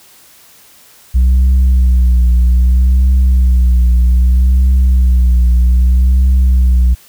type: tone with vibrato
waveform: sine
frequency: 62.4 Hz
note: B1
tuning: 19 cents sharp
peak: -3 dBFS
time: 1.14-6.95 s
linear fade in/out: 20 ms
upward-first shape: triangle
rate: 0.63 Hz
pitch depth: 60 cents each way
effects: tanh soft clip ceiling -5 dBFS + white hiss -43 dBFS RMS until 7.08 s